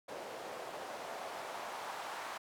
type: noise with band-pass filter sweep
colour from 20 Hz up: white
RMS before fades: -44 dBFS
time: 0.08-2.38 s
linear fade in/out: 10 ms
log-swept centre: 530 to 940 Hz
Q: 1.8
effects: none